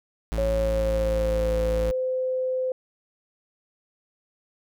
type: tone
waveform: 45% pulse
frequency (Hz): 55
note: A1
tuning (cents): 0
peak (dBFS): -25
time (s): 0.32-1.91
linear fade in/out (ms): 0
type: tone with pitch glide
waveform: sine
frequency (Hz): 551 to 514.1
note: C#5 to C5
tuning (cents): -11 to -31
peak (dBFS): -23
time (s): 0.38-2.72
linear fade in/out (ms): 2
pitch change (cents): -120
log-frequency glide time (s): 0.51-1.56
effects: none